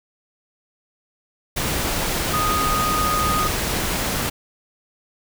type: tone in noise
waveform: sine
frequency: 1240 Hz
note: D#6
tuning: 6 cents flat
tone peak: -20 dBFS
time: 2.33-3.48 s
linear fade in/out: 10 ms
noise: pink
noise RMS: -23 dBFS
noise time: 1.56-4.3 s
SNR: 0 dB
effects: none